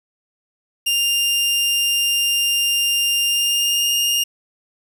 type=tone with pitch glide; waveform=sawtooth; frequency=2800 to 2828 Hz; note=F7 to F7; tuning=+4 to +21 cents; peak=-13 dBFS; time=0.86-4.24 s; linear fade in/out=10 ms; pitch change=+17 cents; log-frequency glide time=3.28-3.9 s; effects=8-bit